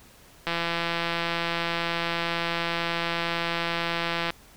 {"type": "click train", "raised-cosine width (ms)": 0.3, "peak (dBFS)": -11, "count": 649, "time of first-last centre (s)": [0.47, 4.304], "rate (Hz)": 169, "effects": ["pink hiss -53 dBFS RMS until 4.56 s"]}